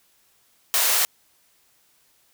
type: high-pass noise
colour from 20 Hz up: white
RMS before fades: -20 dBFS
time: 0.74-1.05 s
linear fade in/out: 0 ms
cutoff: 480 Hz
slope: 24 dB/octave
effects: white hiss -62 dBFS RMS until 2.33 s